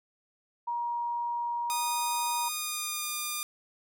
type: tone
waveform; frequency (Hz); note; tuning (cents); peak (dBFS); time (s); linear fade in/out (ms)
sine; 949; A#5; +31; -29; 0.67-2.49; 10
type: tone with pitch glide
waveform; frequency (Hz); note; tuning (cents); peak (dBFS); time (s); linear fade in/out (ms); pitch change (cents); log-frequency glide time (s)
5% pulse; 1234 to 1205.1; D#6 to D6; -15 to +44; -20; 1.7-3.43; 0; -41; 2.4-3.19
effects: none